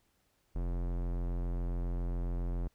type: tone with low-pass filter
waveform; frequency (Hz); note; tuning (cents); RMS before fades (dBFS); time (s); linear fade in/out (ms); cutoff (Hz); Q
square; 43.65; F1; 0; -34; 0.55-2.68; 10; 780; 0.54
effects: pink hiss -74 dBFS RMS until 2.74 s